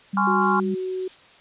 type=tone; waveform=sine; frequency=196 Hz; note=G3; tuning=in tune; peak=-23 dBFS; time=0.13-0.75 s; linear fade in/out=10 ms
type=chord; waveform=sine; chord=Db major seventh; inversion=second; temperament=just; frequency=831.5 / 1039.4 / 1108.7 / 1385.9 Hz; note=Ab5 / C6 / Db6 / F6; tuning=+2 / -12 / 0 / -14 cents; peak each=-24 dBFS; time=0.17-0.6 s; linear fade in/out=2 ms
type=tone with pitch glide; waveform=sine; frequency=370 to 372.4 Hz; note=F#4 to F#4; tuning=0 to +11 cents; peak=-25 dBFS; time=0.27-1.08 s; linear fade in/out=5 ms; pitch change=+11 cents; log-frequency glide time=0.39-0.61 s
type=noise; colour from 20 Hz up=violet; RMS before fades=-35 dBFS; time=0.4-1.16 s; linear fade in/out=20 ms
effects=white hiss -51 dBFS RMS until 1.4 s + resampled to 8000 Hz